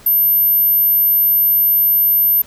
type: tone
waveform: sine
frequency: 13000 Hz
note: G#9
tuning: 38 cents flat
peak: -10 dBFS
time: 0.06-2.42 s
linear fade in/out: 5 ms
effects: pink hiss -43 dBFS RMS until 2.46 s